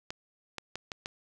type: clicks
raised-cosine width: 0.2 ms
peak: -19 dBFS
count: 5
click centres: 0.105 / 0.583 / 0.756 / 0.918 / 1.059 s
effects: none